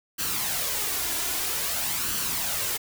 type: noise with flanger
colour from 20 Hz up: white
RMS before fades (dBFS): -28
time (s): 0.18-2.78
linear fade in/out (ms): 20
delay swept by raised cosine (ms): 0.67 to 2.97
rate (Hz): 0.51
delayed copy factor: +0.5
effects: none